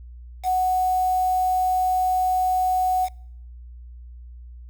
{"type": "tone with quantisation", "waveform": "sine", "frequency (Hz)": 740, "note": "F#5", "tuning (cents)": 0, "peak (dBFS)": -18, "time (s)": [0.43, 3.09], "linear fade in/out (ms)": 50, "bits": 6, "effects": ["noise-tail reverb RT60 0.7 s tail -26 dB re dry", "added 60 Hz sine -38 dBFS peak until 4.69 s"]}